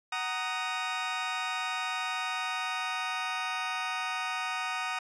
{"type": "chord", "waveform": "20% pulse", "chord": "D# minor", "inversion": "first", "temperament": "just", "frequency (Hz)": [746.7, 933.4, 1244.5], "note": ["F#5", "A#5", "D#6"], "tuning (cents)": [16, 2, 0], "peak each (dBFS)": [-31, -32, -29], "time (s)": [0.12, 4.99], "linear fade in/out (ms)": 5, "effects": ["low-pass 6000 Hz 12 dB/octave"]}